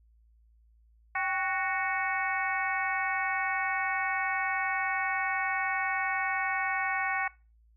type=harmonic tone with a mistuned harmonic; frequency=370 Hz; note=F#4; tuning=in tune; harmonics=2 / 3 / 4 / 5 / 6 / 7; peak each=-33 / -35 / -35 / -34 / -34 / -44 dBFS; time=1.15-7.28 s; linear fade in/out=5 ms; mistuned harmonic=2; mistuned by=+85 cents; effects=noise-tail reverb RT60 0.3 s tail -21 dB re dry + added 56 Hz sine -59 dBFS peak until 7.76 s